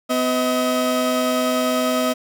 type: tone pair together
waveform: 30% pulse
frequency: 252.1 / 635.3 Hz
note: B3 / D#5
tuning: +36 / +36 cents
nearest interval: octave + major third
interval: 1600 cents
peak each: -18 dBFS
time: 0.09-2.14 s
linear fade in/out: 20 ms
effects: none